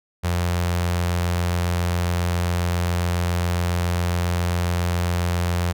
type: tone with notch filter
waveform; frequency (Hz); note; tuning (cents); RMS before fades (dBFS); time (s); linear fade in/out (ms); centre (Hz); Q
sawtooth; 87.31; F2; 0; -22; 0.23-5.73; 20; 290; 1.4
effects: none